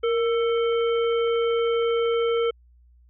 harmonic tone with a mistuned harmonic, 443.6 Hz, A4, 14 cents sharp, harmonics 1 / 3 / 5 / 7, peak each -20 / -31 / -37 / -36 dBFS, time 0.03-2.51 s, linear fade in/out 10 ms, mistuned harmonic 1, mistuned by +83 cents, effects added 60 Hz sine -52 dBFS peak until 3.09 s

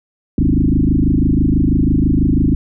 sine tone with frequency modulation, 164.81 Hz, E3, in tune, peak -10 dBFS, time 0.38-2.55 s, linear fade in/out 2 ms, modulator 26.1 Hz, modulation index 5.4, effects none

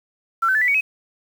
sine tone with pitch steps, 1349 / 1531.8 / 1739.4 / 1975.1 / 2243 / 2547 Hz, E6 / G6 / A6 / B6 / C#7 / D#7, +40 / -40 / -20 / 0 / +20 / +40 cents, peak -15 dBFS, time 0.42-0.81 s, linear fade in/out 10 ms, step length 65 ms, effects 7-bit

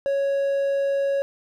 triangle tone, 554.4 Hz, C#5, in tune, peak -18 dBFS, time 0.06-1.22 s, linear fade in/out 0 ms, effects none

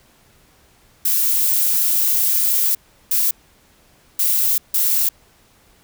violet noise bursts at uneven times, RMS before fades -17 dBFS, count 4, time 1.05-2.75 / 3.11-3.31 / 4.19-4.58 / 4.74-5.09 s, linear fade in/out 5 ms, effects pink hiss -54 dBFS RMS until 5.83 s

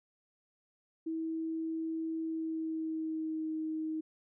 sine tone with pitch glide, 323.3 to 315 Hz, E4 to D#4, -34 to +21 cents, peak -33 dBFS, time 1.06-4.01 s, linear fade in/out 10 ms, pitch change -45 cents, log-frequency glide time 2.21-3.51 s, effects none

